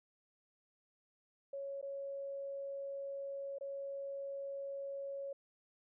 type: tone with dropouts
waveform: sine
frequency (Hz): 554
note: C#5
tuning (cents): -1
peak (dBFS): -40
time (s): 1.53-5.33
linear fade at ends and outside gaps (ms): 5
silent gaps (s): 1.814-1.826 / 3.585-3.609
effects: none